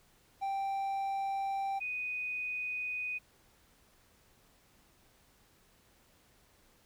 triangle / sine tone pair in turn, 784 / 2489 Hz, G5 / D#7, 0 / 0 cents, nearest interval octave + minor sixth, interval 2000 cents, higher second, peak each -30 / -34 dBFS, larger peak first, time 0.41-1.8 / 1.8-3.19 s, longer neither, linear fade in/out 20 ms, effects pink hiss -66 dBFS RMS until 6.85 s

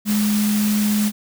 sine tone in noise, 209.6 Hz, G#3, 16 cents sharp, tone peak -16 dBFS, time 0.05-1.12 s, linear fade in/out 50 ms, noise white, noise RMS -27 dBFS, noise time 0.05-1.12 s, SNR +8 dB, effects none

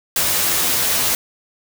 white noise with comb filter, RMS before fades -18 dBFS, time 0.16-1.15 s, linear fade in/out 2 ms, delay 12 ms, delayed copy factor +0.7, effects none

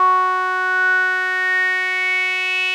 sawtooth tone with band-pass filter sweep, 370 Hz, F#4, in tune, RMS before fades -18 dBFS, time 0-2.74 s, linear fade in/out 0 ms, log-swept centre 1100 to 2700 Hz, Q 9.3, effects none

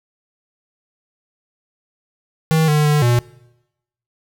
square tone with pitch steps, 159.3 / 150.4 / 149 / 120.6 Hz, D#3 / D3 / D3 / B2, +41 / +42 / +25 / -41 cents, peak -13 dBFS, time 2.51-3.19 s, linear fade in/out 0 ms, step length 170 ms, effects noise-tail reverb RT60 0.9 s tail -22 dB re dry

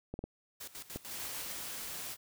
clicks, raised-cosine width 2 ms, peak -26 dBFS, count 4, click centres 0.14 / 0.191 / 0.24 / 0.96 s
white noise with tremolo, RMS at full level -45 dBFS, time 0.6-1.53 s, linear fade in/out 10 ms, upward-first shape square, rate 6.7 Hz, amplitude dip 80%
white noise, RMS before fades -42 dBFS, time 1.08-2.17 s, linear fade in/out 50 ms
effects none

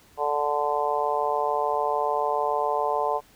harmonic tone, 146.83 Hz, D3, in tune, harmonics 3 / 4 / 5 / 6 / 7, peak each -29 / -29 / -28 / -28 / -29 dBFS, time 0.17-3.21 s, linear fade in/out 50 ms, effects pink hiss -56 dBFS RMS until 3.35 s

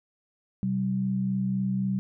sine tone pair together, 128.54 / 192.3 Hz, C3 / G3, -30 / -33 cents, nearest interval perfect fifth, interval 697 cents, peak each -31 / -25 dBFS, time 0.63-1.99 s, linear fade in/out 0 ms, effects none

